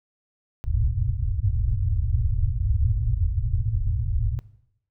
white low-pass noise, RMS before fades -23 dBFS, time 0.64-4.39 s, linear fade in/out 0 ms, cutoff 120 Hz, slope 96 dB/octave, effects noise-tail reverb RT60 0.8 s tail -19 dB re dry

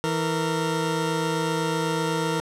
20% pulse tone pair together, 163.1 / 461.3 Hz, E3 / A#4, -18 / -18 cents, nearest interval octave + tritone, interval 1800 cents, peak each -21 dBFS, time 0.04-2.4 s, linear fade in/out 0 ms, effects low-pass 10000 Hz 12 dB/octave

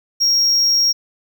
triangle tone, 5588 Hz, F8, in tune, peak -11 dBFS, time 0.2-0.93 s, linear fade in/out 20 ms, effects none

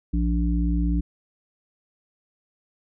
harmonic tone, 58.27 Hz, A#1, in tune, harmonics 1 / 3 / 5, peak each -21 / -26 / -28 dBFS, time 0.13-1.01 s, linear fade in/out 10 ms, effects none

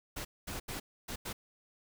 pink noise bursts at uneven times, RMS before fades -40 dBFS, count 5, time 0.16-0.25 / 0.47-0.6 / 0.68-0.8 / 1.08-1.16 / 1.25-1.33 s, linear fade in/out 10 ms, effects none

